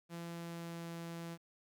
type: tone with pitch glide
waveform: sawtooth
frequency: 169.6 to 168.14 Hz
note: E3 to E3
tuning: +50 to +35 cents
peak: -39 dBFS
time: 0.09-1.38 s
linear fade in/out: 50 ms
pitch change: -15 cents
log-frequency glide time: 0.27-0.89 s
effects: 12-bit